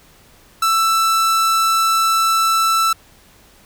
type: tone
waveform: 45% pulse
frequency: 1326 Hz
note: E6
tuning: 10 cents sharp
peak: -13 dBFS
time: 0.62-2.93 s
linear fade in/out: 5 ms
effects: pink hiss -49 dBFS RMS until 3.65 s